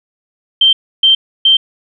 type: tone bursts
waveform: sine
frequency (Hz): 3136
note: G7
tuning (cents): 0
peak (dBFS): -5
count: 3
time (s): 0.61-1.57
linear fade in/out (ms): 5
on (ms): 120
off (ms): 300
effects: none